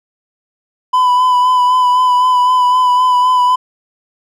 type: tone with vibrato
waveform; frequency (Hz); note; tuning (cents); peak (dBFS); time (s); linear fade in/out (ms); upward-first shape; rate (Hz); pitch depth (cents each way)
triangle; 1000; B5; +21; -6; 0.93-3.56; 10; sine; 3.9; 24
effects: none